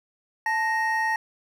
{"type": "tone pair together", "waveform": "triangle", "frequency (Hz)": [880, 1864.7], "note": ["A5", "A#6"], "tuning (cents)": [0, 0], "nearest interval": "octave + minor second", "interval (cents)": 1300, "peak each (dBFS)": -23, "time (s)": [0.46, 1.16], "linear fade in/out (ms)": 2, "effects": []}